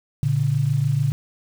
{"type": "tone pair together", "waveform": "sine", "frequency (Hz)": [116.54, 143.33], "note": ["A#2", "D3"], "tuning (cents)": [0, -42], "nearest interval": "major third", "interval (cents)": 358, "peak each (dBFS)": [-22, -19], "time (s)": [0.23, 1.12], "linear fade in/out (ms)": 0, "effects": ["7-bit"]}